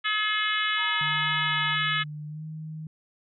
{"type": "harmonic tone", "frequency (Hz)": 426, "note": "G#4", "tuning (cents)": 44, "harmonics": [3, 4, 5, 6, 7, 8, 9], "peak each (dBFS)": [-30, -29, -30, -36, -31, -33, -38], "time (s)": [0.04, 2.04], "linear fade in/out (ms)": 20}
{"type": "tone with vibrato", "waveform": "sine", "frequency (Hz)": 932.3, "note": "A#5", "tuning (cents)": 0, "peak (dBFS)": -36, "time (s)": [0.76, 1.77], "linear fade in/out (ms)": 50, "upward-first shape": "sine", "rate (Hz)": 1.9, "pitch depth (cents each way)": 19}
{"type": "tone with pitch glide", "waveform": "sine", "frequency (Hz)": [150.3, 156.59], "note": ["D3", "D#3"], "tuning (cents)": [40, 11], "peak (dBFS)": -34, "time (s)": [1.01, 2.87], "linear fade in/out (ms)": 2, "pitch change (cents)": 71, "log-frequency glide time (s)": [2.27, 2.44]}
{"effects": []}